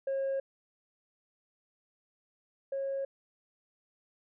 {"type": "tone pair in turn", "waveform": "sine", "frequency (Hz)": [542, 545.8], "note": ["C#5", "C#5"], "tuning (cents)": [-39, -27], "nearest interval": "unison", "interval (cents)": 12, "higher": "second", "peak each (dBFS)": [-27, -30], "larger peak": "first", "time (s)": [[0.07, 0.4], [2.72, 3.05]], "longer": "neither", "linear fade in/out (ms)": 5, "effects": ["tanh soft clip ceiling -28 dBFS"]}